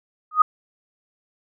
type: tone with exponential growth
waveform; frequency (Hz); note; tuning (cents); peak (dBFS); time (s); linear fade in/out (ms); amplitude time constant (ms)
sine; 1244.5; D#6; 0; -6; 0.31-0.42; 5; 23
effects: none